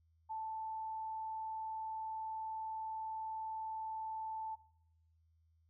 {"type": "tone with vibrato", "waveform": "sine", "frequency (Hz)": 880, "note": "A5", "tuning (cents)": 0, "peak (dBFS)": -39, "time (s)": [0.29, 4.56], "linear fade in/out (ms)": 20, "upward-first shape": "square", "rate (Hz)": 20, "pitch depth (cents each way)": 10, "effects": ["noise-tail reverb RT60 0.7 s tail -20 dB re dry", "added 81 Hz sine -69 dBFS peak until 5.69 s"]}